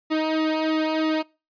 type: tone with flanger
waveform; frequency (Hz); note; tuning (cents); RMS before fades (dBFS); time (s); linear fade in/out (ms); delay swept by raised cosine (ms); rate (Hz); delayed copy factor
sawtooth; 314.2; D#4; +17; -23; 0.1-1.23; 20; 1.9 to 2.64; 3.1; -1
effects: noise-tail reverb RT60 0.3 s tail -24 dB re dry + resampled to 11025 Hz